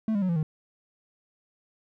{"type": "tone with pitch steps", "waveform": "triangle", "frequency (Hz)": [219.9, 201.6, 184.91, 169.57, 155.49], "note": ["A3", "G3", "F#3", "E3", "D#3"], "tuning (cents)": [-1, 49, -1, 49, -1], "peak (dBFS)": -21, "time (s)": [0.08, 0.43], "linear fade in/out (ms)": 2, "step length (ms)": 70, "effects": []}